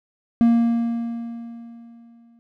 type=tone with exponential decay; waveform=triangle; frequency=233.1 Hz; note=A#3; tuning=in tune; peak=-9 dBFS; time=0.41-2.39 s; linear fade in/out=0 ms; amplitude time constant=430 ms; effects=none